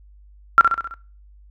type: tone with echo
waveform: sine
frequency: 1367 Hz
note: F6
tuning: 37 cents flat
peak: -5 dBFS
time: 0.58-0.61 s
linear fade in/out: 0 ms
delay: 66 ms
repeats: 5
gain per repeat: -5 dB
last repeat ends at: 0.94 s
effects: noise-tail reverb RT60 0.4 s tail -21 dB re dry + added 50 Hz sine -45 dBFS peak until 1.5 s